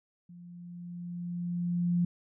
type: tone with level ramp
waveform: sine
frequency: 174.61 Hz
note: F3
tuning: in tune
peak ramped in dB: -47 to -23 dBFS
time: 0.29-2.05 s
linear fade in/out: 5 ms
effects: none